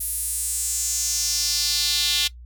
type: tone with high-pass filter sweep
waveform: square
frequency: 160 Hz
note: D#3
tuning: 49 cents sharp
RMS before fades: -24 dBFS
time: 0-2.28 s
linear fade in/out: 10 ms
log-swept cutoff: 11000 to 3400 Hz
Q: 3
effects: noise-tail reverb RT60 0.1 s tail -18 dB re dry + added 60 Hz sine -39 dBFS peak until 2.45 s